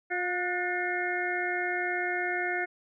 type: harmonic tone with a mistuned harmonic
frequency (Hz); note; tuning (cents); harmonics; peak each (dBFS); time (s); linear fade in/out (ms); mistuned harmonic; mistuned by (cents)
356.7; F4; +37; 1 / 2 / 4 / 5 / 6; -34 / -34 / -34 / -34 / -34; 0.1-2.66; 20; 4; +42
effects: none